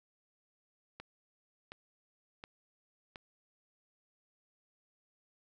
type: click train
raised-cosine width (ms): 0.3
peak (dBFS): -29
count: 4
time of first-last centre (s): 1-3.158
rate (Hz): 1.39
effects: none